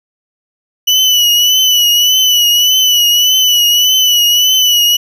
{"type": "tone with vibrato", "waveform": "35% pulse", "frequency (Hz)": 2960, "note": "F#7", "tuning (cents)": 0, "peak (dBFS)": -5, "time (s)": [0.87, 4.97], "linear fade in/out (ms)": 10, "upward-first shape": "triangle", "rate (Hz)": 1.7, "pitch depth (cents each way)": 59, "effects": []}